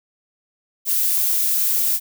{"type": "noise", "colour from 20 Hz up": "violet", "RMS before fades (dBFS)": -19, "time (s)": [0.85, 2], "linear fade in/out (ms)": 50, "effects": []}